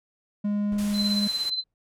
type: tone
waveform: triangle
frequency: 206 Hz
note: G#3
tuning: 14 cents flat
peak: -21 dBFS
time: 0.44-1.28 s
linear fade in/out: 10 ms
type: noise with exponential decay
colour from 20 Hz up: brown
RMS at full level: -39 dBFS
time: 0.72-1.74 s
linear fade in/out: 1 ms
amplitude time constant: 220 ms
type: noise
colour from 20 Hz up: white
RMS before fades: -38 dBFS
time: 0.78-1.5 s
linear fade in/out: 5 ms
type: tone with tremolo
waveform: sine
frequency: 4062 Hz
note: B7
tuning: 48 cents sharp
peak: -22 dBFS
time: 0.93-1.64 s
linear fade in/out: 50 ms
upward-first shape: triangle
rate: 17 Hz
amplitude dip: 70%
effects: low-pass 11000 Hz 12 dB/octave